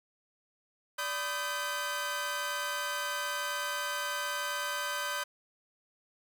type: tone cluster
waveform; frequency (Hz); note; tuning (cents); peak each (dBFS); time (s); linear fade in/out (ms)
sawtooth; 583 / 1002 / 1245 / 1548; D5 / B5 / D#6 / G6; -13 / +25 / +1 / -22; -37 / -35 / -36 / -32; 0.98-5.24; 10
effects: none